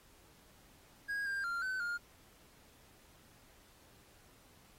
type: tone with pitch steps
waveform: triangle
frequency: 1641 / 1596 / 1388 / 1520 / 1414 Hz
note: G#6 / G6 / F6 / F#6 / F6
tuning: -21 / +31 / -11 / +46 / +21 cents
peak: -33 dBFS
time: 1.08-1.98 s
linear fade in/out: 20 ms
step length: 180 ms
effects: pink hiss -64 dBFS RMS until 4.78 s + AAC 48 kbps

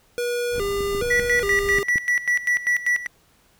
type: tone with vibrato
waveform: square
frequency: 440 Hz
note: A4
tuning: in tune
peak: -23 dBFS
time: 0.18-1.83 s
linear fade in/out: 0 ms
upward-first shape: square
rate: 1.2 Hz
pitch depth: 160 cents each way
type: noise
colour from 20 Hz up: brown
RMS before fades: -35 dBFS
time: 0.51-1.84 s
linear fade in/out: 50 ms
type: clicks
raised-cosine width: 3 ms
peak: -19 dBFS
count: 7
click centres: 0.582 / 0.807 / 0.949 / 1.024 / 1.195 / 1.786 / 1.958 s
type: tone with tremolo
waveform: triangle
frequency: 1952 Hz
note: B6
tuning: 21 cents flat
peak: -15 dBFS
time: 1.1-3.07 s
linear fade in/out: 10 ms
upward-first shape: square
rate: 5.1 Hz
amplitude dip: 80%
effects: pink hiss -59 dBFS RMS until 3.59 s

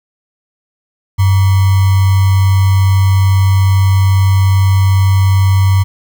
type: tone with sample-and-hold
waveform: sine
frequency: 96.2 Hz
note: G2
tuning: 32 cents flat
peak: -6 dBFS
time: 1.18-5.84 s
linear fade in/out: 20 ms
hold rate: 1050 Hz
effects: none

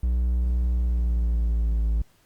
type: tone with pitch glide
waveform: triangle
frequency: 60.7 to 55.02 Hz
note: B1 to A1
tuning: -29 to +1 cents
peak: -18 dBFS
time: 0.03-2.02 s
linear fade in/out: 5 ms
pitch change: -170 cents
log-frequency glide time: 0.7-1.87 s
effects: pink hiss -62 dBFS RMS until 2.25 s + Opus 32 kbps

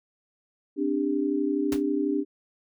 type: chord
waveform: sine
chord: C suspended second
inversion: none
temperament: equal with one note detuned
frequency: 261.6 / 293.7 / 397.5 Hz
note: C4 / D4 / G4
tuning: 0 / 0 / +24 cents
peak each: -30 / -25 / -29 dBFS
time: 0.76-2.25 s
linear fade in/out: 50 ms
type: noise with exponential decay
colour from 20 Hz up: pink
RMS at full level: -29 dBFS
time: 1.72-1.83 s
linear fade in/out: 2 ms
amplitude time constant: 22 ms
effects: none

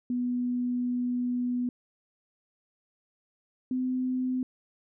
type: tone pair in turn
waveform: sine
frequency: 246.3 / 255.2 Hz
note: B3 / C4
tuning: -5 / -43 cents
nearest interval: minor second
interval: 62 cents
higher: second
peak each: -26 dBFS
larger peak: neither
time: 0.1-1.69 / 3.71-4.43 s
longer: first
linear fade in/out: 2 ms
effects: none

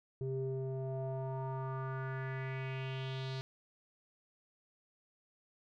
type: tone with low-pass filter sweep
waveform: square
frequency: 132.2 Hz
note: C3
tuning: 18 cents sharp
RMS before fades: -39 dBFS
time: 0.21-3.41 s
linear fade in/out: 0 ms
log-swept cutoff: 350 to 4300 Hz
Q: 3.6
effects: none

